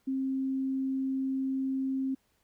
sine tone, 266.1 Hz, C4, 29 cents sharp, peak -28 dBFS, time 0.07-2.15 s, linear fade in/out 10 ms, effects pink hiss -72 dBFS RMS until 2.43 s

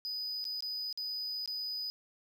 triangle tone with dropouts, 4978 Hz, D#8, in tune, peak -34 dBFS, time 0.05-1.9 s, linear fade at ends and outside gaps 0 ms, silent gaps 0.442-0.452 / 0.606-0.624 / 0.927-0.975 / 1.459-1.476 s, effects none

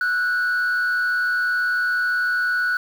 sine tone with frequency modulation, 1473 Hz, F#6, 8 cents flat, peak -16 dBFS, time 0.01-2.77 s, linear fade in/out 2 ms, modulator 114 Hz, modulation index 0.46, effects tanh soft clip ceiling -17 dBFS + 7-bit

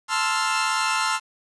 sawtooth chord, F major seventh, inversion first, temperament equal, 880 / 1046.5 / 1318.5 / 1396.9 Hz, A5 / C6 / E6 / F6, 0 / 0 / 0 / 0 cents, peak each -23 dBFS, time 0.08-1.2 s, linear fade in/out 50 ms, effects resampled to 22050 Hz + 8-bit

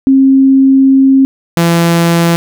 sine / sawtooth tone pair in turn, 268.3 / 169.02 Hz, C4 / E3, +44 / +44 cents, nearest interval minor sixth, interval 800 cents, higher first, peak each -3 dBFS, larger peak neither, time 0.07-1.25 / 1.57-2.36 s, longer first, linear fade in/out 0 ms, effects none

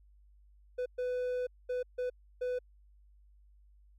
triangle tone bursts at uneven times, 498.6 Hz, B4, 16 cents sharp, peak -29 dBFS, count 5, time 0.78-0.86 / 0.98-1.47 / 1.69-1.83 / 1.98-2.1 / 2.41-2.59 s, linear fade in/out 10 ms, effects added 50 Hz sine -58 dBFS peak until 3.98 s + MP3 96 kbps

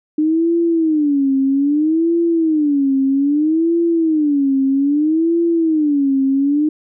sine tone with vibrato, 301.9 Hz, D4, 48 cents sharp, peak -12 dBFS, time 0.18-6.69 s, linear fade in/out 5 ms, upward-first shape sine, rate 0.62 Hz, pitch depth 200 cents each way, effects none

